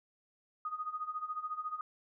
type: tone with tremolo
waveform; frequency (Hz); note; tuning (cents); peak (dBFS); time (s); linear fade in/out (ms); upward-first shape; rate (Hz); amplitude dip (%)
sine; 1243; D#6; -2; -33; 0.65-1.81; 2; sine; 14; 80
effects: none